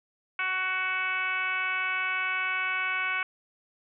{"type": "tone with frequency modulation", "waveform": "sine", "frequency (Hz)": 1864.7, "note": "A#6", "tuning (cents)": 0, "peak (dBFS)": -26, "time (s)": [0.39, 3.23], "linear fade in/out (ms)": 2, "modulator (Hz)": 373, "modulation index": 2.1, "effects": []}